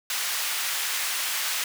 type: high-pass noise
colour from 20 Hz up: pink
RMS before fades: -28 dBFS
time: 0.1-1.64 s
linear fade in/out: 2 ms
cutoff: 1600 Hz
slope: 12 dB/octave
effects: none